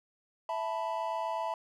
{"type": "chord", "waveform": "triangle", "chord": "E suspended fourth", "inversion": "none", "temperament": "equal", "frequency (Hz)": [659.3, 880, 987.8], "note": ["E5", "A5", "B5"], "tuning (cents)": [0, 0, 0], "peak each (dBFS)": -34, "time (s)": [0.49, 1.54], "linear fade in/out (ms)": 2, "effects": []}